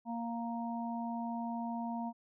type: harmonic tone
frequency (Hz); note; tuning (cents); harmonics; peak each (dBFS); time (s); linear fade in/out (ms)
233.1; A#3; 0; 1 / 3 / 4; -37 / -42 / -42; 0.05-2.13; 50
effects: none